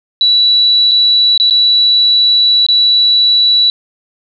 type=tone with dropouts; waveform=sine; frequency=3937 Hz; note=B7; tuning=6 cents flat; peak=-6 dBFS; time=0.21-3.7 s; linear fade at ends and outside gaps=1 ms; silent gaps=0.912-0.916 / 1.377-1.399 / 1.499-1.508 / 2.665-2.686 s; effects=none